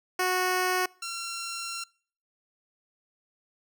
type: tone pair in turn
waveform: 10% pulse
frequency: 367.3 / 1365.7 Hz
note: F#4 / F6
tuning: -13 / -39 cents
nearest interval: octave + major seventh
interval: 2274 cents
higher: second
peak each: -16 / -25 dBFS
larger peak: first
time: 0.19-0.86 / 1.02-1.84 s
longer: second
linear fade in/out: 5 ms
effects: noise-tail reverb RT60 0.5 s tail -25 dB re dry